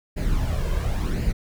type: noise with flanger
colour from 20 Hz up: brown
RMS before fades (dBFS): -23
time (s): 0.16-1.33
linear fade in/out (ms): 20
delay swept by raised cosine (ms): 0.42 to 1.92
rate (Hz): 0.93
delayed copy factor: +0.6
effects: none